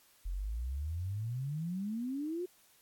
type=exponential sweep; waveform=sine; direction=up; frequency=42.06 to 370 Hz; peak=-34 dBFS; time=0.25-2.46 s; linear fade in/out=10 ms; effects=white hiss -65 dBFS RMS until 2.81 s + AAC 64 kbps